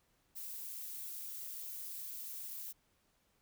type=noise with flanger; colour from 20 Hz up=violet; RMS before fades=-45 dBFS; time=0.35-2.73 s; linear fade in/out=20 ms; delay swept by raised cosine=1.6 to 5.6 ms; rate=2.8 Hz; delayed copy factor=-0.5; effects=pink hiss -75 dBFS RMS until 3.41 s